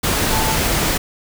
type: tone in noise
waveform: sine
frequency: 880 Hz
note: A5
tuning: in tune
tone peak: -23 dBFS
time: 0.31-0.56 s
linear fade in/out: 10 ms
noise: pink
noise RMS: -18 dBFS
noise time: 0.03-0.98 s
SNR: -8 dB
effects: none